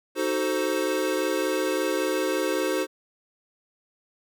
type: chord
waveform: square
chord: D# diminished seventh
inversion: none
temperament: equal with one note detuned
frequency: 311.1 / 374.7 / 440 / 523.3 Hz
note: D#4 / F#4 / A4 / C5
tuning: 0 / +22 / 0 / 0 cents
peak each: -30 / -29 / -32 / -29 dBFS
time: 0.15-2.87 s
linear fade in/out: 50 ms
effects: none